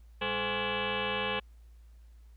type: tone with frequency modulation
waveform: sine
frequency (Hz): 1059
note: C6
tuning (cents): +21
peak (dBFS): -29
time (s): 0.21-1.4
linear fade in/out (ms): 10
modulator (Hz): 315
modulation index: 6.7
effects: added 57 Hz sine -51 dBFS peak until 2.36 s + pink hiss -72 dBFS RMS until 2.36 s